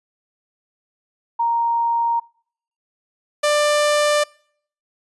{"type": "tone pair in turn", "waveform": ["sine", "sawtooth"], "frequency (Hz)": [932.3, 592.9], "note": ["A#5", "D5"], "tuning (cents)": [0, 16], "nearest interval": "minor sixth", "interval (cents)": 784, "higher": "first", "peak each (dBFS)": [-16, -11], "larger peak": "second", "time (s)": [[1.39, 2.2], [3.43, 4.24]], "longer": "neither", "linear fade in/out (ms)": 10, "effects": ["noise-tail reverb RT60 0.6 s tail -26 dB re dry", "resampled to 24000 Hz"]}